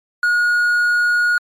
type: tone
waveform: triangle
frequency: 1444 Hz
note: F#6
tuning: 43 cents flat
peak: -11 dBFS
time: 0.23-1.38 s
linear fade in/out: 2 ms
effects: MP3 64 kbps